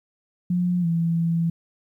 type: tone with pitch glide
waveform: sine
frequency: 177.9 to 166.95 Hz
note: F3 to E3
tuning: +32 to +22 cents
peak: -19 dBFS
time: 0.5-1.5 s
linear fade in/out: 5 ms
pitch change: -110 cents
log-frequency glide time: 0.81-0.86 s
effects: 10-bit